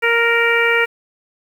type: harmonic tone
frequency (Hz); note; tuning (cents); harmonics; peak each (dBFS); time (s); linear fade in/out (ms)
466.2; A#4; 0; 1 / 2 / 3 / 4 / 5 / 6; -18 / -25 / -19 / -18 / -18 / -26; 0.02-0.86; 20
effects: 7-bit